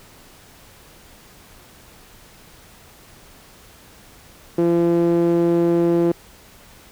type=tone with band-pass filter; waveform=sawtooth; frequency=170.5 Hz; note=F3; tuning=41 cents flat; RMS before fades=-17 dBFS; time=4.58-6.12 s; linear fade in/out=5 ms; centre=370 Hz; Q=2.8; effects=pink hiss -47 dBFS RMS until 6.91 s